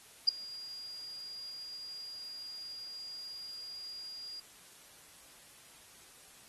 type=tone with ADSR envelope; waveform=sine; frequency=4834 Hz; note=D8; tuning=49 cents sharp; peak=-18 dBFS; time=0.27-4.4 s; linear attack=17 ms; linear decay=5 ms; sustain=-24 dB; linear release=4 ms; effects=white hiss -57 dBFS RMS until 6.48 s + AAC 32 kbps